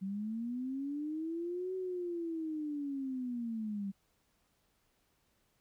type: linear two-way sweep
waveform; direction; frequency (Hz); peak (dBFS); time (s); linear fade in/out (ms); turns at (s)
sine; up then down; 188 to 376.7 to 193.3; -35; 0.01-3.92; 20; 1.75
effects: pink hiss -75 dBFS RMS until 5.6 s